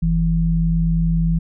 sine tone pair together, 46.12 / 164.81 Hz, F#1 / E3, -5 / 0 cents, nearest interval octave + minor seventh, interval 2205 cents, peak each -19 / -16 dBFS, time 0.02-1.39 s, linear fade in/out 10 ms, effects none

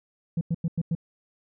sine tone bursts, 166.2 Hz, E3, 15 cents sharp, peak -20 dBFS, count 5, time 0.37-0.951 s, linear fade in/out 5 ms, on 41 ms, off 94 ms, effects tanh soft clip ceiling -21 dBFS

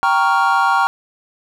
triangle chord, G half-diminished seventh, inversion none, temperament equal, 784 / 932.3 / 1108.7 / 1396.9 Hz, G5 / Bb5 / Db6 / F6, 0 / 0 / 0 / 0 cents, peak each -16 dBFS, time 0.03-0.87 s, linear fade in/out 0 ms, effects none

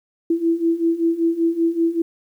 sine beating tone pair, 329.6 / 334.8 Hz, E4 / E4, 0 / +27 cents, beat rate 5.2 Hz, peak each -21 / -18 dBFS, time 0.3-2.02 s, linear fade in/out 5 ms, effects 9-bit

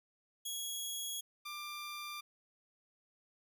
15% pulse tone pair in turn, 3327 / 1188.6 Hz, G#7 / D6, +2 / +20 cents, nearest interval octave + tritone, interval 1782 cents, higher first, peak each -31 / -36 dBFS, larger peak first, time 0.45-1.21 / 1.45-2.21 s, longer neither, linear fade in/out 10 ms, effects none

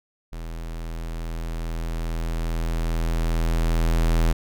square tone with level ramp, 41.2 Hz, E1, in tune, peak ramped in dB -32 to -17 dBFS, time 0.32-4.33 s, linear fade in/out 10 ms, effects none

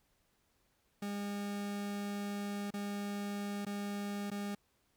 40% pulse tone with dropouts, 203 Hz, G#3, 39 cents flat, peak -36 dBFS, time 1.02-4.55 s, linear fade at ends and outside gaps 5 ms, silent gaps 2.706-2.738 / 3.651-3.665 / 4.303-4.314 s, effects pink hiss -75 dBFS RMS until 4.96 s

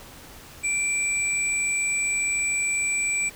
sine tone pair together, 2349 / 7901 Hz, D7 / B8, 0 / 0 cents, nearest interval octave + major sixth, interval 2100 cents, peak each -24 / -26 dBFS, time 0.63-3.3 s, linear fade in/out 20 ms, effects pink hiss -45 dBFS RMS until 3.35 s

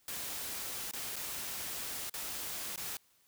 white noise with dropouts, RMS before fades -40 dBFS, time 0.08-2.97 s, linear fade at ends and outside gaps 2 ms, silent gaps 0.912-0.934 / 1.159-1.163 / 2.097-2.139 / 2.76-2.776 s, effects white hiss -69 dBFS RMS until 3.27 s

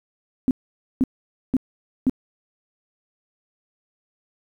sine tone bursts, 259.4 Hz, C4, 15 cents flat, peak -14 dBFS, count 4, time 0.48-2.096 s, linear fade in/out 0 ms, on 29 ms, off 500 ms, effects 9-bit

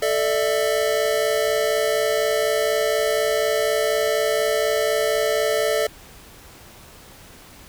square chord, A suspended fourth, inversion none, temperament equal with one note detuned, 440 / 595.2 / 659.3 Hz, A4 / D5 / E5, 0 / +23 / 0 cents, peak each -23 / -23 / -26 dBFS, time 0.02-5.87 s, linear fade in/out 5 ms, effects pink hiss -45 dBFS RMS until 7.68 s

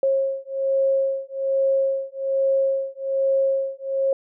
sine beating tone pair, 540 / 541.2 Hz, C#5 / C#5, -45 / -42 cents, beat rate 1.2 Hz, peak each -22 dBFS, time 0.03-4.13 s, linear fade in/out 2 ms, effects none

